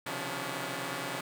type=tone cluster; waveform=5% pulse; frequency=126.6 / 135.8 / 157.8 / 177.1 / 285.4 Hz; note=B2 / C#3 / D#3 / F3 / D4; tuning=+43 / -35 / +25 / +24 / -49 cents; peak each=-33 / -29 / -34 / -29 / -27 dBFS; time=0.06-1.21 s; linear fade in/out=5 ms; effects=none